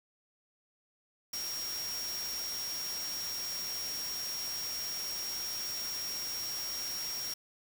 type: tone in noise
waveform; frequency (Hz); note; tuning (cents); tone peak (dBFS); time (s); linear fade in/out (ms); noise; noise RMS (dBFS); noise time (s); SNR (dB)
sine; 5588; F8; 0; -36; 1.33-7.34; 5; white; -42; 1.33-7.34; +3
effects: none